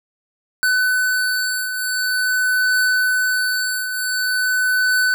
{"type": "beating tone pair", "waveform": "square", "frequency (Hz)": [1504, 1504.46], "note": ["F#6", "F#6"], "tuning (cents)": [28, 28], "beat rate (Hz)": 0.46, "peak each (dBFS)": [-25, -18], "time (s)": [0.63, 5.14], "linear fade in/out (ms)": 0, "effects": []}